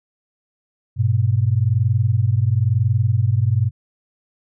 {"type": "tone pair together", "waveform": "sine", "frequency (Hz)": [100.59, 121.6], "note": ["G2", "B2"], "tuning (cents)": [45, -26], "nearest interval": "minor third", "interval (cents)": 329, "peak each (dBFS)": -17, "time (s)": [0.96, 3.71], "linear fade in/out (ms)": 50, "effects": []}